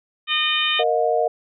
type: harmonic tone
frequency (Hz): 611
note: D#5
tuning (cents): -32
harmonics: 2 / 3 / 4 / 5 / 6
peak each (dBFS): -27 / -27 / -24 / -22 / -24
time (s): 0.27-0.84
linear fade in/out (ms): 50
type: chord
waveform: sine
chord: Bb suspended fourth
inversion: none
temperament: equal with one note detuned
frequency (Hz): 466.2 / 622.3 / 716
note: Bb4 / Eb5 / F5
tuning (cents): 0 / 0 / +43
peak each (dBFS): -21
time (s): 0.79-1.28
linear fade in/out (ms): 5
effects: none